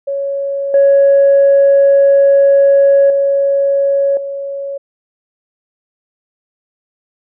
sine tone with level steps, 556 Hz, C#5, 5 cents sharp, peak -15 / -4 / -9 / -19 dBFS, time 0.07-4.78 s, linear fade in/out 10 ms, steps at 0.74 / 3.1 / 4.17 s, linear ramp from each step 2 ms, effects tanh soft clip ceiling -2 dBFS

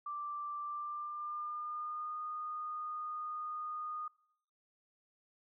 sine tone with pitch glide, 1174.7 to 1229.5 Hz, D6 to D#6, 0 to -21 cents, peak -38 dBFS, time 0.06-4.08 s, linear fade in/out 5 ms, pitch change +79 cents, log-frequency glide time 0.61-2.2 s, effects noise-tail reverb RT60 0.7 s tail -22 dB re dry

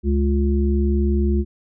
harmonic tone, 70.4 Hz, C#2, 27 cents sharp, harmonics 1 / 3 / 5, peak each -17 / -22 / -24 dBFS, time 0.03-1.45 s, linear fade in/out 50 ms, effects none

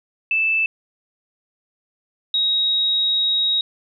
sine tone pair in turn, 2637 / 3793 Hz, E7 / A#7, 0 / +29 cents, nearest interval tritone, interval 629 cents, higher second, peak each -16 dBFS, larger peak neither, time 0.31-0.66 / 2.34-3.61 s, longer second, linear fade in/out 2 ms, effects none

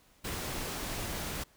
pink noise, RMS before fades -37 dBFS, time 0.24-1.44 s, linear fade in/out 10 ms, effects pink hiss -64 dBFS RMS until 1.56 s

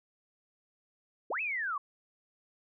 sine linear two-way sweep, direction up then down, 285 to 2653 to 1078 Hz, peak -31 dBFS, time 1.3-1.78 s, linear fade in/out 5 ms, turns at 1.41 s, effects none

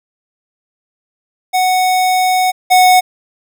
square tone pair in turn, 740 / 736.1 Hz, F#5 / F#5, 0 / -9 cents, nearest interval unison, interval 9 cents, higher first, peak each -11 / -6 dBFS, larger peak second, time 1.53-2.52 / 2.7-3.01 s, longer first, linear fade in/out 20 ms, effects none

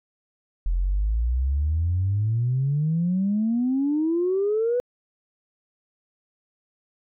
sine exponential sweep, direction up, 41.2 to 500 Hz, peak -19 dBFS, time 0.66-4.8 s, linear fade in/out 0 ms, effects tanh soft clip ceiling -15 dBFS

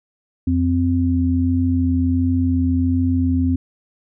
sine tone pair together, 87 / 259.6 Hz, F2 / C4, -6 / -13 cents, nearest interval octave + perfect fifth, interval 1893 cents, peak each -18 / -17 dBFS, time 0.47-3.56 s, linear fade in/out 5 ms, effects none

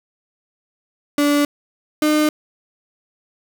35% pulse tone pair in turn, 290 / 303.8 Hz, D4 / D#4, -22 / -41 cents, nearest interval minor second, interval 81 cents, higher second, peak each -12 dBFS, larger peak neither, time 1.18-1.45 / 2.02-2.29 s, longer neither, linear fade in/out 2 ms, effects none

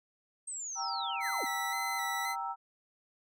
sine linear sweep, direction down, 8440 to 196 Hz, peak -37 dBFS, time 0.47-1.45 s, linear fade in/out 10 ms
sine chord, E diminished, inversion first, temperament equal, 784 / 932.3 / 1318.5 Hz, G5 / Bb5 / E6, 0 / 0 / 0 cents, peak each -38 dBFS, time 0.75-2.56 s, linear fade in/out 50 ms
sawtooth tone with vibrato, 2000 Hz, B6, 21 cents sharp, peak -32 dBFS, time 1.2-2.36 s, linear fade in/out 50 ms, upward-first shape square, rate 1.9 Hz, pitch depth 32 cents each way
effects none

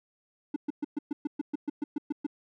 triangle tone bursts, 293.7 Hz, D4, in tune, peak -25 dBFS, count 13, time 0.54-2.266 s, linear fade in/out 5 ms, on 22 ms, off 120 ms, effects none

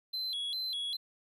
triangle tone with vibrato, 3693 Hz, A#7, 17 cents flat, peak -32 dBFS, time 0.13-0.97 s, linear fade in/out 10 ms, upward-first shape square, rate 2.5 Hz, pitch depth 170 cents each way, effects resampled to 32000 Hz

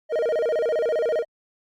triangle tone with vibrato, 540 Hz, C#5, 45 cents flat, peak -18 dBFS, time 0.09-1.25 s, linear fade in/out 50 ms, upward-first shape square, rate 15 Hz, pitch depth 250 cents each way, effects Opus 48 kbps

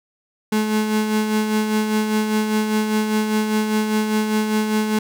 35% pulse tone with tremolo, 215 Hz, A3, 40 cents flat, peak -14 dBFS, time 0.52-4.99 s, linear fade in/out 5 ms, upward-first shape sine, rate 5 Hz, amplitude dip 45%, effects none

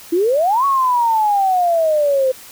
sine exponential two-way sweep, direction up then down, 323.1 to 1125 to 512 Hz, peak -12 dBFS, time 0.12-2.32 s, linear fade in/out 10 ms, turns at 0.65 s, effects white hiss -39 dBFS RMS until 2.51 s

